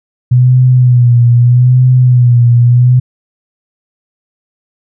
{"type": "tone with vibrato", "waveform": "sine", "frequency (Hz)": 123.47, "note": "B2", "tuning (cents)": 0, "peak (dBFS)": -3, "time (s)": [0.31, 3], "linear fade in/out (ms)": 10, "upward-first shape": "sine", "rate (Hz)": 0.8, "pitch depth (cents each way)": 55, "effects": []}